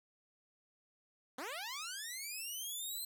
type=linear sweep; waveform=10% pulse; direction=up; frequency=233.1 to 4153 Hz; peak=-33 dBFS; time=1.38-3.05 s; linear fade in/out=5 ms; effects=none